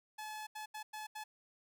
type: tone bursts at uneven times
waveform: sawtooth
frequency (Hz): 858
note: A5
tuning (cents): -44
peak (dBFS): -39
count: 5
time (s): 0.18-0.47 / 0.55-0.66 / 0.74-0.83 / 0.93-1.07 / 1.15-1.24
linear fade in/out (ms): 10
effects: none